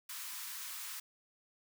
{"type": "high-pass noise", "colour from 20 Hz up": "white", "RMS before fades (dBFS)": -44, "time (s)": [0.09, 1], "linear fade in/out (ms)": 5, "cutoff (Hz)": 940, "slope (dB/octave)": 48, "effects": []}